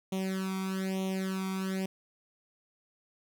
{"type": "tone with flanger", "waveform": "sawtooth", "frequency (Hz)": 190, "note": "F#3", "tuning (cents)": 46, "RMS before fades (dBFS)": -33, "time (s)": [0.12, 1.86], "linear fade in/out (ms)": 5, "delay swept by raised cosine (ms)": [0.31, 0.87], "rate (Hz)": 1.1, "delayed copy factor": 0.95, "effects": []}